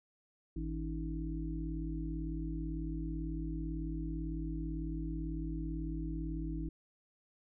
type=harmonic tone with a mistuned harmonic; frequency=53.2 Hz; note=G#1; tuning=42 cents sharp; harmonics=1 / 3 / 5 / 6; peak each=-38 / -42 / -45 / -42 dBFS; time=0.56-6.69 s; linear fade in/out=5 ms; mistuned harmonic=5; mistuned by=+96 cents; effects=none